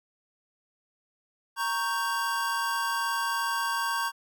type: chord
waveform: square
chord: G diminished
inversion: first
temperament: equal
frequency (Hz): 932.3 / 1108.7 / 1568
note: Bb5 / Db6 / G6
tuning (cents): 0 / 0 / 0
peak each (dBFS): -32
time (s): 1.56-4.12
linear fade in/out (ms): 50
effects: none